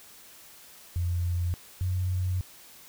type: tone pair in turn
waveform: sine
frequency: 87.31 / 91.72 Hz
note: F2 / F#2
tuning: 0 / -15 cents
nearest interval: minor second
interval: 85 cents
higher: second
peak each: -25 dBFS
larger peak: neither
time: 0.96-1.54 / 1.81-2.41 s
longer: second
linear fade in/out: 0 ms
effects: white hiss -51 dBFS RMS until 2.88 s